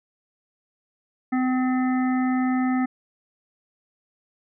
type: harmonic tone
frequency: 255.8 Hz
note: C4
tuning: 39 cents flat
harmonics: 1 / 3 / 5 / 7 / 8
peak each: -20 / -30 / -34 / -37 / -38 dBFS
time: 1.32-2.86 s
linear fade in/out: 10 ms
effects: none